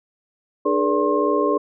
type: tone cluster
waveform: sine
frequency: 299.7 / 417.1 / 480.1 / 575 / 1067 Hz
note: D4 / G#4 / B4 / D5 / C6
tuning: +35 / +7 / -49 / -37 / +34 cents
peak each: -23 / -21 / -24 / -24 / -23 dBFS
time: 0.65-1.58 s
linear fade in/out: 10 ms
effects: none